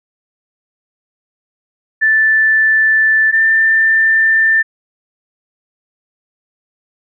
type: tone pair in turn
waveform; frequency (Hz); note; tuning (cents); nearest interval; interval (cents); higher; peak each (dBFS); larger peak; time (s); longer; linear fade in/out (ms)
sine; 1760 / 1784.6; A6 / A6; 0 / +24; unison; 24; second; -8; neither; 2.01-3.32 / 3.32-4.63; neither; 20
effects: none